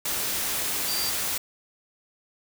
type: tone in noise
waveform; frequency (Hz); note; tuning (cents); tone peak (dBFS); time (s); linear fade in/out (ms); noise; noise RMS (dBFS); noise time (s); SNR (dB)
sine; 4699; D8; 0; -29; 0.88-1.1; 5; white; -28; 0.05-1.38; -4
effects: none